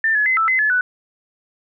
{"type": "tone with pitch steps", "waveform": "sine", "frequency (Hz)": [1788, 1700, 2047, 1321, 2046, 1719, 1487], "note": ["A6", "G#6", "C7", "E6", "C7", "A6", "F#6"], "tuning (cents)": [27, 40, -38, 3, -39, -41, 8], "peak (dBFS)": -14, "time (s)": [0.04, 0.81], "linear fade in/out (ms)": 2, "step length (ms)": 110, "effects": []}